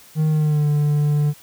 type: tone with pitch glide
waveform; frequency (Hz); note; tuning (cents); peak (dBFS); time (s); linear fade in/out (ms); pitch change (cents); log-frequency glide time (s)
triangle; 155.56 to 147.68; D#3 to D3; 0 to +10; -13; 0.15-1.34; 50; -90; 0.28-0.68
effects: white hiss -47 dBFS RMS until 1.42 s